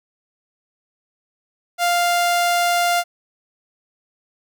sawtooth tone, 698.5 Hz, F5, in tune, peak -12 dBFS, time 1.78-3.04 s, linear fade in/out 50 ms, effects none

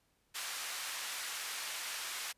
pink band-pass noise, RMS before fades -41 dBFS, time 0.34-2.33 s, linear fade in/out 20 ms, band 1400 to 13000 Hz, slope 12 dB/octave, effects pink hiss -75 dBFS RMS until 2.37 s + resampled to 32000 Hz

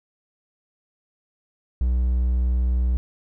triangle tone, 61.74 Hz, B1, in tune, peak -16 dBFS, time 1.81-2.97 s, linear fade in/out 0 ms, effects none

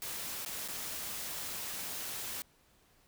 white noise with dropouts, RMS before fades -40 dBFS, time 0.02-2.42 s, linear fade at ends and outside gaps 0 ms, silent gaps 0.449-0.461 / 0.678-0.685 s, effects pink hiss -67 dBFS RMS until 3.07 s

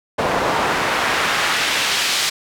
pink noise with band-pass filter sweep, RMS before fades -19 dBFS, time 0.18-2.3 s, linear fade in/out 10 ms, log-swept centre 660 to 4200 Hz, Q 0.82, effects none

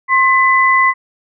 sine tone pair together, 1064.8 / 2005 Hz, C6 / B6, +30 / +26 cents, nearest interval major seventh, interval 1096 cents, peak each -11 dBFS, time 0.08-0.94 s, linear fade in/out 50 ms, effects none

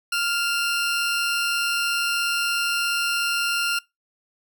20% pulse tone pair together, 1396.9 / 2637 Hz, F6 / E7, 0 / 0 cents, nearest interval major seventh, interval 1100 cents, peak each -17 / -26 dBFS, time 0.12-3.79 s, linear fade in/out 5 ms, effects noise-tail reverb RT60 0.2 s tail -23 dB re dry

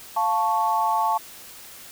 sine chord, F augmented, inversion none, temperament equal, 698.5 / 880 / 1108.7 Hz, F5 / A5 / C#6, 0 / 0 / 0 cents, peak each -27 / -21 / -25 dBFS, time 0.16-1.18 s, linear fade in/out 10 ms, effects white hiss -43 dBFS RMS until 1.91 s

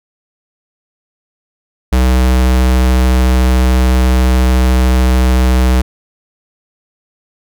square tone, 63.3 Hz, B1, 43 cents sharp, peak -8 dBFS, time 1.92-5.82 s, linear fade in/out 10 ms, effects none

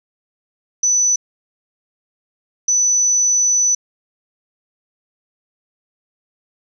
sine tone bursts at uneven times, 5980 Hz, F#8, 17 cents sharp, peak -12 dBFS, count 2, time 0.83-1.16 / 2.68-3.75 s, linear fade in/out 5 ms, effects none

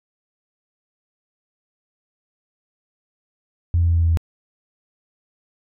sine tone with pitch steps, 85.6 / 84.96 / 84.32 / 83.69 / 83.07 / 82.45 Hz, F2 / F2 / E2 / E2 / E2 / E2, -34 / -47 / +40 / +27 / +14 / +1 cents, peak -13 dBFS, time 3.74-4.172 s, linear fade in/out 0 ms, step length 72 ms, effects tanh soft clip ceiling -9 dBFS

